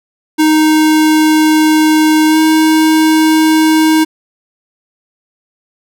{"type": "tone with pitch glide", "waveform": "square", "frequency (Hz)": [311.1, 315.1], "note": ["D#4", "D#4"], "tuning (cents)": [0, 22], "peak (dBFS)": -7, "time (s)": [0.38, 4.05], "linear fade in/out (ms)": 20, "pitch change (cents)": 22, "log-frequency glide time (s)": [2.28, 2.38], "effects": []}